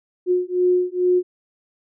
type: beating tone pair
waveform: sine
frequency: 360 / 362.3 Hz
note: F#4 / F#4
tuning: -47 / -36 cents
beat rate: 2.3 Hz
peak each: -19 dBFS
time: 0.26-1.23 s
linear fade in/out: 50 ms
effects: none